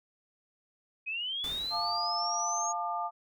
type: linear sweep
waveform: sine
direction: up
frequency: 2492 to 6645 Hz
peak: -32 dBFS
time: 1.06-2.73 s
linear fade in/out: 20 ms
type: noise with exponential decay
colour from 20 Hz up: pink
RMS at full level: -42 dBFS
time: 1.44-2.59 s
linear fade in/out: 0 ms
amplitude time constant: 250 ms
type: chord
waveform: sine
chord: D minor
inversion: first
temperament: equal with one note detuned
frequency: 698.5 / 880 / 1200 Hz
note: F5 / A5 / D6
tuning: 0 / 0 / +37 cents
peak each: -35 dBFS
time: 1.7-3.11 s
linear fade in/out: 50 ms
effects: none